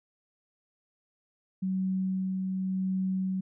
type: tone with tremolo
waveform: sine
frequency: 188.4 Hz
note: F#3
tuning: 32 cents sharp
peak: -26 dBFS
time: 1.62-3.41 s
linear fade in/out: 10 ms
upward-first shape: sine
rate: 0.9 Hz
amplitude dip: 25%
effects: none